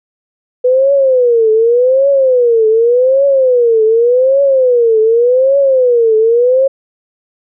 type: tone with vibrato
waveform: sine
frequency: 493.9 Hz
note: B4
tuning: in tune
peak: -6 dBFS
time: 0.64-6.68 s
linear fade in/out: 10 ms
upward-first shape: triangle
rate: 0.86 Hz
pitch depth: 230 cents each way
effects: none